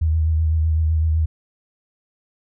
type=tone with vibrato; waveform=sine; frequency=79.4 Hz; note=D#2; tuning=36 cents sharp; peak=-15 dBFS; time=0.01-1.26 s; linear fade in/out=10 ms; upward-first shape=triangle; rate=7.9 Hz; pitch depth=42 cents each way; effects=none